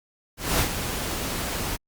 pink noise with ADSR envelope, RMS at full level -21 dBFS, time 0.37-1.77 s, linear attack 220 ms, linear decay 86 ms, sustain -8 dB, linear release 20 ms, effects Opus 48 kbps

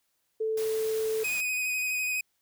sine tone, 440 Hz, A4, in tune, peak -26 dBFS, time 0.4-1.24 s, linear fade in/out 10 ms
white noise, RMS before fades -41 dBFS, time 0.57-1.41 s, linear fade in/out 5 ms
45% pulse tone with vibrato, 2499 Hz, D#7, 7 cents sharp, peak -27 dBFS, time 1.24-2.21 s, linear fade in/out 5 ms, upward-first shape square, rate 12 Hz, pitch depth 17 cents each way
effects white hiss -75 dBFS RMS until 2.41 s

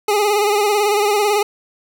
25% pulse tone with vibrato, 414.2 Hz, G#4, 5 cents flat, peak -10 dBFS, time 0.08-1.43 s, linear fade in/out 5 ms, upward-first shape sine, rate 18 Hz, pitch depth 55 cents each way, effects none

